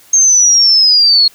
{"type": "linear sweep", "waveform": "sine", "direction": "down", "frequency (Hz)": [6430, 4282], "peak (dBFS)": -5, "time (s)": [0.13, 1.28], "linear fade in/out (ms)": 5, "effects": ["white hiss -44 dBFS RMS until 1.34 s"]}